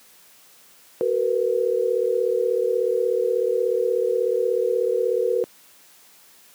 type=tone cluster; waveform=sine; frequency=376.2 / 457.5 / 494 Hz; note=F#4 / A#4 / B4; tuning=+29 / -32 / 0 cents; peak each=-25 / -23 / -22 dBFS; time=1.01-5.44 s; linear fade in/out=0 ms; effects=white hiss -52 dBFS RMS until 6.54 s + high-pass 150 Hz 12 dB/octave